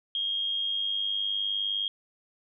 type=tone with amplitude modulation; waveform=sine; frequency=3250 Hz; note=G#7; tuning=38 cents flat; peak=-24 dBFS; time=0.15-1.88 s; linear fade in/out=2 ms; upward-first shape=sine; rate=99.7 Hz; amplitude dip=60%; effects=none